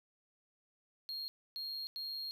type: tone bursts at uneven times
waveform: triangle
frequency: 4249 Hz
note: C8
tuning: 26 cents sharp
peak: -38 dBFS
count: 3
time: 1.09-1.28 / 1.56-1.87 / 1.96-2.31 s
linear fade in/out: 0 ms
effects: none